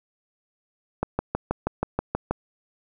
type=click train; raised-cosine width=1 ms; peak=-9 dBFS; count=9; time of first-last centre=1.03-2.31 s; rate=6.25 Hz; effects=none